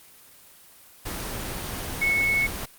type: tone in noise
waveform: sine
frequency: 2200 Hz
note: C#7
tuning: 14 cents flat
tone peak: -20 dBFS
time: 2.01-2.47 s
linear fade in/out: 10 ms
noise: pink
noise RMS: -32 dBFS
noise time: 1.05-2.66 s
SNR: +9 dB
effects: white hiss -51 dBFS RMS until 2.78 s + Opus 24 kbps